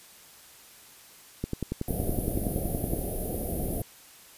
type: click train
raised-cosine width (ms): 3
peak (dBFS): -16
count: 17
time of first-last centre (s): 1.44-2.935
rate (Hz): 10.7
type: band-stop noise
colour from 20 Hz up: pink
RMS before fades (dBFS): -31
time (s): 1.88-3.82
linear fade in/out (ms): 2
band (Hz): 740 to 9600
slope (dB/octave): 96
effects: white hiss -52 dBFS RMS until 4.37 s + resampled to 32000 Hz